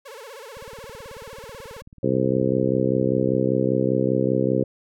sawtooth tone with vibrato, 493.9 Hz, B4, in tune, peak -34 dBFS, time 0.05-1.82 s, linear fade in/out 10 ms, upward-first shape sine, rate 16 Hz, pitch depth 240 cents each way
click train, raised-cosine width 5 ms, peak -33 dBFS, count 52, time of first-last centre 0.57-3.342 s, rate 18.4 Hz
harmonic tone, 65.1 Hz, C2, 8 cents flat, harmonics 2 / 3 / 4 / 5 / 6 / 7 / 8, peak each -26 / -26 / -26 / -26 / -26 / -26 / -26 dBFS, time 2.03-4.64 s, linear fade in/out 5 ms
effects none

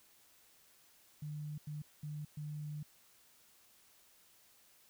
sine tone bursts at uneven times, 150 Hz, D3, 37 cents sharp, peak -40 dBFS, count 4, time 1.22-1.58 / 1.67-1.82 / 2.03-2.25 / 2.37-2.83 s, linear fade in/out 5 ms, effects white hiss -66 dBFS RMS until 4.89 s

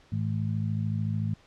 harmonic tone, 53.6 Hz, A1, 45 cents flat, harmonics 2 / 3 / 4, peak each -28 / -32 / -34 dBFS, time 0.12-1.34 s, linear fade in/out 5 ms, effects pink hiss -59 dBFS RMS until 1.46 s + low-pass 5000 Hz 12 dB/octave

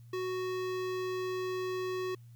square tone with notch filter, 370 Hz, F#4, in tune, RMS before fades -35 dBFS, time 0.13-2.15 s, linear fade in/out 5 ms, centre 10000 Hz, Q 0.61, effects added 118 Hz sine -50 dBFS peak until 2.35 s + white hiss -72 dBFS RMS until 2.35 s

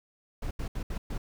brown noise bursts at uneven times, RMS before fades -33 dBFS, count 5, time 0.42-0.51 / 0.59-0.68 / 0.75-0.83 / 0.9-0.98 / 1.1-1.18 s, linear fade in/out 5 ms, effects none

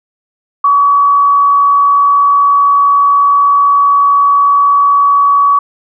sine tone with frequency modulation, 1134 Hz, C#6, 39 cents sharp, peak -5 dBFS, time 0.64-5.59 s, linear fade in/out 5 ms, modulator 71.2 Hz, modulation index 0.23, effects none

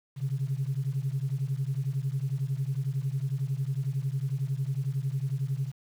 sine beating tone pair, 130.81 / 141.81 Hz, C3 / C#3, 0 / +40 cents, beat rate 11 Hz, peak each -29 / -30 dBFS, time 0.16-5.72 s, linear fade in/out 50 ms, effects tanh soft clip ceiling -21 dBFS + 9-bit

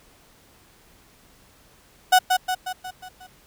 35% pulse tone with echo, 740 Hz, F#5, in tune, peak -10 dBFS, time 2.12-2.19 s, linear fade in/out 10 ms, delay 180 ms, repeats 6, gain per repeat -5 dB, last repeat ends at 3.27 s, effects pink hiss -55 dBFS RMS until 3.46 s

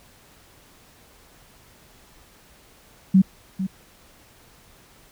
sine tone with echo, 189.9 Hz, F#3, 45 cents sharp, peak -10 dBFS, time 3.14-3.22 s, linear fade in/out 10 ms, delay 450 ms, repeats 1, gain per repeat -12 dB, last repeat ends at 3.67 s, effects pink hiss -53 dBFS RMS until 5.11 s

